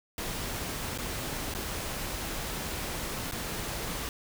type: noise with dropouts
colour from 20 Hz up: pink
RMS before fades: -35 dBFS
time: 0.18-4.09 s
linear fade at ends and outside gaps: 1 ms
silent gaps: 0.977-0.985 / 1.539-1.549 / 3.313-3.321 s
effects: none